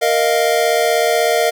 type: chord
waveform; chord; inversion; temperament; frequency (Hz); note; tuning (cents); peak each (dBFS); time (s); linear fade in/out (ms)
square; Bb suspended fourth; none; equal; 466.2 / 622.3 / 698.5; Bb4 / Eb5 / F5; 0 / 0 / 0; -18; 0.01-1.51; 20
effects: none